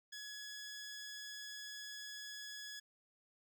15% pulse tone, 1686 Hz, G#6, 26 cents sharp, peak -40 dBFS, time 0.12-2.8 s, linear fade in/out 10 ms, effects none

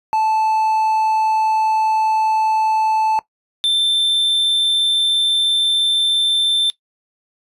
triangle tone pair in turn, 875 / 3557 Hz, A5 / A7, -10 / +18 cents, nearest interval 2 octaves, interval 2428 cents, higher second, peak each -12 dBFS, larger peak neither, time 0.13-3.19 / 3.64-6.7 s, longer neither, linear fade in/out 0 ms, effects noise-tail reverb RT60 0.1 s tail -18 dB re dry + resampled to 32000 Hz

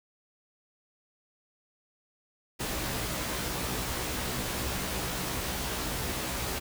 pink noise with comb filter, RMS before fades -33 dBFS, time 2.59-6.6 s, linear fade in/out 20 ms, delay 16 ms, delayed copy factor +0.75, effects none

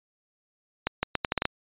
accelerating click train, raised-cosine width 0.3 ms, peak -8 dBFS, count 8, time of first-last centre 0.87-1.454 s, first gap 160 ms, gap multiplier 0.77, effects resampled to 8000 Hz

